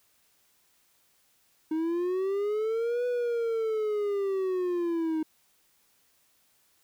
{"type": "linear two-way sweep", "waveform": "triangle", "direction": "up then down", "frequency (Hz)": [311.1, 493.9, 311.1], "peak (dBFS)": -24, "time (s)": [1.71, 5.23], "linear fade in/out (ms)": 5, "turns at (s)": 3.06, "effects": ["white hiss -67 dBFS RMS until 6.83 s"]}